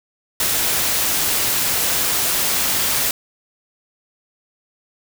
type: noise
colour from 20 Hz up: white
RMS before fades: -19 dBFS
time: 0.4-3.11 s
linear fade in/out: 2 ms
effects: none